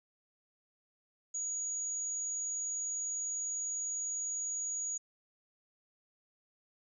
sine tone, 6770 Hz, G#8, 32 cents sharp, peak -34 dBFS, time 1.34-4.98 s, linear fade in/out 10 ms, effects none

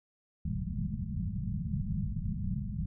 white low-pass noise, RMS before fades -34 dBFS, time 0.45-2.86 s, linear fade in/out 5 ms, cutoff 210 Hz, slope 96 dB/octave, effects none

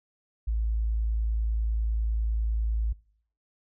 sine tone, 55 Hz, A1, in tune, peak -24 dBFS, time 0.47-2.93 s, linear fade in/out 10 ms, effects noise-tail reverb RT60 0.6 s tail -23 dB re dry

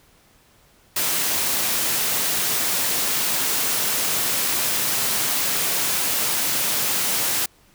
white high-pass noise, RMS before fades -22 dBFS, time 0.96-7.46 s, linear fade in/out 5 ms, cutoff 100 Hz, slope 24 dB/octave, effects pink hiss -56 dBFS RMS until 7.74 s

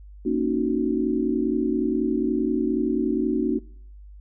sine chord, D# minor seventh, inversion second, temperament equal with one note detuned, 233.1 / 277.2 / 307.7 / 370 Hz, A#3 / C#4 / D#4 / F#4, 0 / 0 / -19 / 0 cents, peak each -26 dBFS, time 0.25-3.59 s, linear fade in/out 10 ms, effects noise-tail reverb RT60 0.6 s tail -23 dB re dry + added 50 Hz sine -41 dBFS peak until 4.2 s

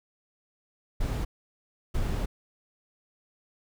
brown noise bursts at uneven times, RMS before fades -28 dBFS, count 2, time 1-1.25 / 1.94-2.26 s, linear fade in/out 10 ms, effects none

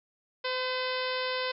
harmonic tone with a mistuned harmonic, 511 Hz, C5, 41 cents flat, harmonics 1 / 2 / 3 / 4 / 5 / 6 / 7 / 8 / 9 / 10, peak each -33 / -36 / -38 / -39 / -40 / -41 / -41 / -42 / -43 / -43 dBFS, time 0.44-1.52 s, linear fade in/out 10 ms, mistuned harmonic 4, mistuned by -16 cents, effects none

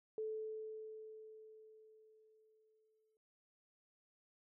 sine tone with exponential decay, 436 Hz, A4, 16 cents flat, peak -38 dBFS, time 0.18-3.17 s, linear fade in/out 1 ms, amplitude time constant 650 ms, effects none

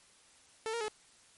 sawtooth tone with pitch steps, 443.4 / 466.9 / 428 Hz, A4 / A#4 / A4, +13 / +3 / -48 cents, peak -30 dBFS, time 0.66-0.882 s, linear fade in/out 0 ms, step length 74 ms, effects white hiss -62 dBFS RMS until 1.37 s + MP3 48 kbps

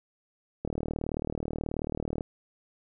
click train, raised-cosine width 2 ms, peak -18 dBFS, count 61, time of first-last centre 0.65-2.208 s, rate 38.5 Hz, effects none

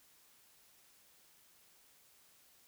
silence, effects white hiss -66 dBFS RMS until 2.67 s

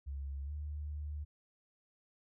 sine tone with pitch glide, 69.3 to 74.27 Hz, C#2 to D2, 0 to +20 cents, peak -38 dBFS, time 0.06-1.25 s, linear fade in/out 20 ms, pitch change +120 cents, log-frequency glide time 0.45-0.51 s, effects none

